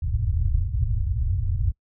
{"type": "low-pass noise", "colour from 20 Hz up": "white", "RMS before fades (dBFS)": -23, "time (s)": [0.02, 1.72], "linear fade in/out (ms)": 10, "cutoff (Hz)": 110, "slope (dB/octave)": 48, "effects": ["noise-tail reverb RT60 0.1 s tail -26 dB re dry"]}